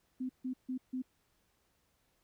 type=tone bursts; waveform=sine; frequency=256.4 Hz; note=C4; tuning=35 cents flat; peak=-34 dBFS; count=4; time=0.2-1.022 s; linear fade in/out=10 ms; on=93 ms; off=150 ms; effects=pink hiss -75 dBFS RMS until 2.23 s